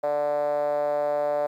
5% pulse tone with band-pass filter, 146.83 Hz, D3, in tune, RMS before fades -25 dBFS, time 0.03-1.47 s, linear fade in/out 10 ms, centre 620 Hz, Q 9.7, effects 10-bit

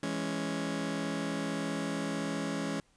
sawtooth chord, C# minor, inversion first, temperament just, 166.31 / 207.9 / 277.2 Hz, E3 / G#3 / C#4, +16 / +2 / 0 cents, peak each -34 / -33 / -31 dBFS, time 0.03-2.8 s, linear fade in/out 2 ms, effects pink hiss -68 dBFS RMS until 2.96 s + resampled to 22050 Hz

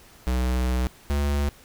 square tone pair in turn, 62.7 / 71.7 Hz, B1 / D2, +27 / -41 cents, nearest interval major second, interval 232 cents, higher second, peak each -22 dBFS, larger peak neither, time 0.27-0.87 / 1.1-1.49 s, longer first, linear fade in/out 0 ms, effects pink hiss -51 dBFS RMS until 1.64 s

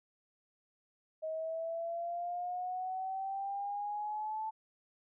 sine exponential sweep, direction up, 630 to 880 Hz, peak -35 dBFS, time 1.22-4.51 s, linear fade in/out 20 ms, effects none

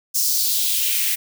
blue noise with high-pass filter sweep, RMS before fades -20 dBFS, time 0.14-1.16 s, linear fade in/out 20 ms, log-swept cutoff 5900 to 2000 Hz, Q 2.5, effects none

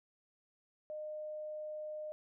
sine tone, 611 Hz, D#5, 32 cents flat, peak -40 dBFS, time 0.9-2.12 s, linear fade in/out 0 ms, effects none

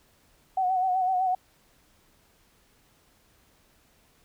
sine tone with vibrato, 744 Hz, F#5, 9 cents sharp, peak -22 dBFS, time 0.57-1.35 s, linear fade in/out 5 ms, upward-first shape sine, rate 7.9 Hz, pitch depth 47 cents each way, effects pink hiss -63 dBFS RMS until 4.24 s

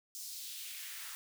white noise with high-pass filter sweep, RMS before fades -45 dBFS, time 0.15-1.15 s, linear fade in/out 0 ms, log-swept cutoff 5900 to 1300 Hz, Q 1.7, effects none

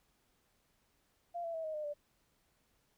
sine tone with pitch steps, 692 / 669.6 / 647.9 / 626.9 / 606.6 / 587 Hz, F5 / E5 / E5 / D#5 / D#5 / D5, -16 / +27 / -30 / +13 / -44 / -1 cents, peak -37 dBFS, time 1.34-1.94 s, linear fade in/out 20 ms, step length 100 ms, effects pink hiss -75 dBFS RMS until 2.97 s

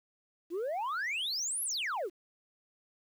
sine exponential two-way sweep, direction up then down, 318.1 to 11570 to 318.1 Hz, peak -29 dBFS, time 0.5-2.1 s, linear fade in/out 50 ms, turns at 1.63 s, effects tanh soft clip ceiling -31 dBFS + 10-bit

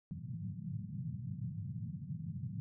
pink band-pass noise, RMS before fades -42 dBFS, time 0.11-2.6 s, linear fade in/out 0 ms, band 100 to 190 Hz, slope 48 dB/octave, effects none

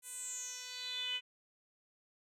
10% pulse tone with band-pass filter sweep, 499.4 Hz, B4, 19 cents sharp, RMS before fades -42 dBFS, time 0.02-1.21 s, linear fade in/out 50 ms, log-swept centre 10000 to 2800 Hz, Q 7, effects none

